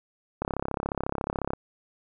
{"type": "click train", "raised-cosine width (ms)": 1, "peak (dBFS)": -14, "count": 39, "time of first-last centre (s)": [0.42, 1.534], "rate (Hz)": 34.1, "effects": []}